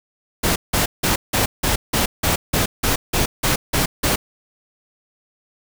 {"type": "noise bursts", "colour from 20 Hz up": "pink", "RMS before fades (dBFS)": -18, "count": 13, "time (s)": [0.43, 4.16], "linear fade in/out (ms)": 10, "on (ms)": 130, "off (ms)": 170, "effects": []}